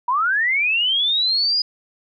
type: linear sweep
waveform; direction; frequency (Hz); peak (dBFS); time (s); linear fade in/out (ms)
sine; up; 941 to 4978; -16; 0.08-1.62; 5
effects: none